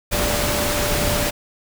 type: tone in noise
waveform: sine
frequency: 587.3 Hz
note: D5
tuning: in tune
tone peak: -25 dBFS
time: 0.11-1.31 s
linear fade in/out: 20 ms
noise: pink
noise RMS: -21 dBFS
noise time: 0.11-1.31 s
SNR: -7 dB
effects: none